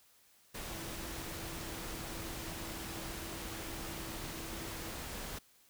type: tone in noise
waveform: sine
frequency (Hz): 329.6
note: E4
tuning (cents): 0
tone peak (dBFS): -50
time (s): 0.7-4.91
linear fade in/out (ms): 10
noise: pink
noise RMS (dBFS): -43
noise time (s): 0.54-5.39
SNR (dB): -10
effects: white hiss -66 dBFS RMS until 5.69 s